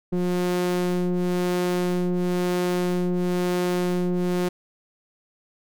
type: ring-modulated tone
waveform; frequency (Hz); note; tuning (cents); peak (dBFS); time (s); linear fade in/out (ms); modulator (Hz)
square; 89.5; F2; +43; -19; 0.12-4.49; 10; 268
effects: none